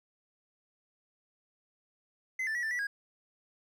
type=tone with pitch steps; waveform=triangle; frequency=2047 / 1767 / 1928 / 1775 / 1952 / 1639 Hz; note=C7 / A6 / B6 / A6 / B6 / G#6; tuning=-38 / +7 / -42 / +15 / -21 / -23 cents; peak=-29 dBFS; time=2.39-2.87 s; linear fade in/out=5 ms; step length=80 ms; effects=none